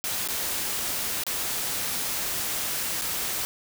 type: noise with dropouts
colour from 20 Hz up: white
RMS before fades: -29 dBFS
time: 0.04-3.45 s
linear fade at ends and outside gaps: 0 ms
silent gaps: 0.275-0.286 / 1.236-1.266 / 3.013-3.019 s
effects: none